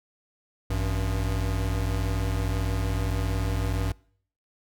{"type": "tone pair together", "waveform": "square", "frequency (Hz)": [53.77, 95.5], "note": ["A1", "G2"], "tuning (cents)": [-39, -45], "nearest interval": "minor seventh", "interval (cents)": 994, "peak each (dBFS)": [-28, -28], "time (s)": [0.7, 3.92], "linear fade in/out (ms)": 5, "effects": ["noise-tail reverb RT60 0.6 s tail -25 dB re dry"]}